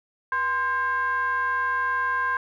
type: ring-modulated tone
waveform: triangle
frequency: 278.7 Hz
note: C#4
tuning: 9 cents sharp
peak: -17 dBFS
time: 0.32-2.37 s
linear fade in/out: 2 ms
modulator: 1320 Hz
effects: none